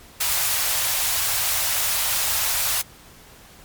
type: band-stop noise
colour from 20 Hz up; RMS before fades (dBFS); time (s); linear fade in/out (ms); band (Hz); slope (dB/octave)
white; -22; 0.2-2.82; 10; 120 to 590; 24
effects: pink hiss -47 dBFS RMS until 3.64 s + MP3 96 kbps